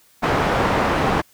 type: low-pass noise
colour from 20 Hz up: white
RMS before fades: -19 dBFS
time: 0.22-1.22 s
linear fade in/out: 20 ms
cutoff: 1100 Hz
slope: 12 dB/octave
effects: white hiss -55 dBFS RMS until 1.33 s